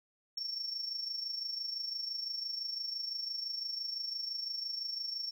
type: tone with amplitude modulation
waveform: sine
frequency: 5460 Hz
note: F8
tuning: 40 cents flat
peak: -32 dBFS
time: 0.37-5.31 s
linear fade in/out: 5 ms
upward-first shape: sine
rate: 25.9 Hz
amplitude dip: 65%
effects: tanh soft clip ceiling -30 dBFS + 11-bit